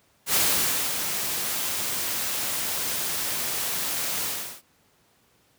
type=noise with ADSR envelope; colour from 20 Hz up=white; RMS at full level=-21 dBFS; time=0.26-4.62 s; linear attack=82 ms; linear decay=580 ms; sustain=-7 dB; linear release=370 ms; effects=pink hiss -63 dBFS RMS until 5.58 s + high-pass 80 Hz 12 dB/octave